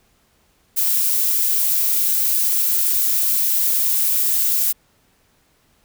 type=noise; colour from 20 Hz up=violet; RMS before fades=-18 dBFS; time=0.76-4.73 s; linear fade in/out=20 ms; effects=pink hiss -60 dBFS RMS until 5.84 s